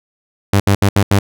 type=tone bursts at uneven times; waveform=sawtooth; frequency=99.6 Hz; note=G2; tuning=28 cents sharp; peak=-5 dBFS; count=5; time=0.53-0.6 / 0.67-0.75 / 0.82-0.89 / 0.96-1.03 / 1.11-1.19 s; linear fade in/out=5 ms; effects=none